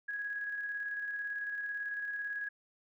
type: tone with tremolo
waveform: sine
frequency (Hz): 1661.2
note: G#6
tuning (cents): 0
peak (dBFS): -34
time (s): 0.08-2.49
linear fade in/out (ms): 10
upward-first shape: square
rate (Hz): 18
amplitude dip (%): 30
effects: none